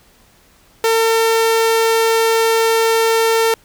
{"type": "tone", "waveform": "sawtooth", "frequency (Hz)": 452, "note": "A4", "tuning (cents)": 47, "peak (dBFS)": -8, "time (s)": [0.84, 3.54], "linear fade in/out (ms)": 2, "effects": ["pink hiss -51 dBFS RMS until 3.64 s"]}